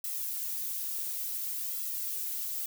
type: noise with flanger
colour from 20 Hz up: violet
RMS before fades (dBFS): -35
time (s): 0.04-2.66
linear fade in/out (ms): 2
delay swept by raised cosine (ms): 1.5 to 3.9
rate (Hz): 0.57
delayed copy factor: +0.75
effects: none